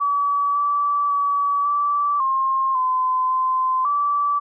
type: tone with pitch steps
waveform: sine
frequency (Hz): 1143 / 1155 / 1142 / 1159 / 1065 / 1025 / 1033 / 1157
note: D6 / D6 / D6 / D6 / C6 / C6 / C6 / D6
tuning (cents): -47 / -29 / -49 / -23 / +30 / -36 / -22 / -26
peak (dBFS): -17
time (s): 0-4.4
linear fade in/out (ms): 20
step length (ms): 550
effects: none